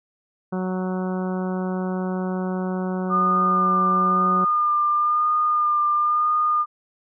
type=harmonic tone; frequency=185.1 Hz; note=F#3; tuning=1 cent sharp; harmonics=1 / 2 / 3 / 4 / 5 / 6 / 7 / 8; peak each=-24 / -30 / -34 / -36 / -38 / -40 / -41 / -42 dBFS; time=0.52-4.45 s; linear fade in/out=10 ms
type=tone with vibrato; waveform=sine; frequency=1209 Hz; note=D6; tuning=50 cents sharp; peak=-17 dBFS; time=3.09-6.66 s; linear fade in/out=50 ms; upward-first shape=sine; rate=0.99 Hz; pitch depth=21 cents each way
effects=none